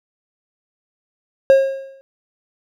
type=tone with exponential decay; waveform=triangle; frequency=540 Hz; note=C#5; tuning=45 cents flat; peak=-3 dBFS; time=1.5-2.01 s; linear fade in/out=0 ms; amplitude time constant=110 ms; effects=none